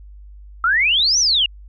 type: exponential two-way sweep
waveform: sine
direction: up then down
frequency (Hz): 1300 to 6170 to 2766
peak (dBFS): -13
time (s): 0.64-1.46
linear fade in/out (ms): 2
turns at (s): 1.19
effects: added 50 Hz sine -37 dBFS peak until 1.68 s